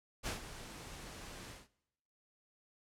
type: noise with ADSR envelope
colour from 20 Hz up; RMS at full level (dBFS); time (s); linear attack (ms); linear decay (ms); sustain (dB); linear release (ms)
pink; -37; 0.23-1.68; 40; 120; -12; 180
effects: noise-tail reverb RT60 0.9 s tail -22 dB re dry + low-pass 10000 Hz 12 dB/octave